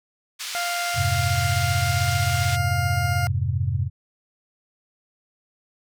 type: band-pass noise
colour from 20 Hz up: white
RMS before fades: -32 dBFS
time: 0.39-2.57 s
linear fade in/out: 20 ms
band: 1700 to 5900 Hz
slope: 12 dB/octave
type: tone with pitch glide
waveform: 20% pulse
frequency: 698.5 to 705 Hz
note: F5 to F5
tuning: 0 to +16 cents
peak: -20 dBFS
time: 0.55-3.27 s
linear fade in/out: 0 ms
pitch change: +16 cents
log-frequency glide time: 0.8-3.04 s
type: chord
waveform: sine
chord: F minor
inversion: none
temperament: equal with one note detuned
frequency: 88.17 / 103.83 / 130.81 Hz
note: F2 / Ab2 / C3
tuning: +17 / 0 / 0 cents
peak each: -25 dBFS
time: 0.94-3.9 s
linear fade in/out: 50 ms
effects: none